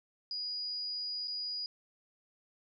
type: tone with dropouts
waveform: sine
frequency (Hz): 4902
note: D#8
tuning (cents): -27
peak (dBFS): -35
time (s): 0.31-1.66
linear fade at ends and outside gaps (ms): 1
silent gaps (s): 1.274-1.28
effects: none